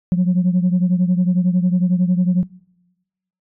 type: beating tone pair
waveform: sine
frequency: 178.1 / 189.1 Hz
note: F3 / F#3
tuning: +34 / +38 cents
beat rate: 11 Hz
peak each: -13 / -18 dBFS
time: 0.12-2.43 s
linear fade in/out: 0 ms
effects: noise-tail reverb RT60 1.0 s tail -24 dB re dry + tanh soft clip ceiling -9 dBFS